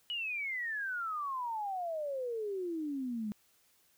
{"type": "exponential sweep", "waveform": "sine", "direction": "down", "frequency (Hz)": [2960, 204.4], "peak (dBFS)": -34, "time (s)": [0.1, 3.32], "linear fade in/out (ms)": 0, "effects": ["white hiss -69 dBFS RMS until 3.97 s"]}